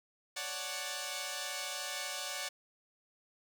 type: chord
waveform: 5% pulse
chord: D major seventh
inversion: third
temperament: equal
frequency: 554.4 / 587.3 / 740 / 880 Hz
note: C#5 / D5 / F#5 / A5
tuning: 0 / 0 / 0 / 0 cents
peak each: -32 / -31 / -30 / -35 dBFS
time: 0.36-2.49 s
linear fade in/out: 10 ms
effects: none